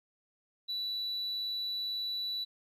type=tone; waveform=sine; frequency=3951 Hz; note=B7; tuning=in tune; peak=-31 dBFS; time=0.68-2.45 s; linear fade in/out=20 ms; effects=tanh soft clip ceiling -31 dBFS + 12-bit